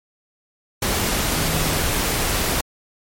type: tone in noise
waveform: sine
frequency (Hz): 156.8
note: D#3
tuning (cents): +14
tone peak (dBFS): -27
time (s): 1.36-1.77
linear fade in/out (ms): 5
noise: pink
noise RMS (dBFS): -21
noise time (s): 0.82-2.61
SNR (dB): -9
effects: MP3 64 kbps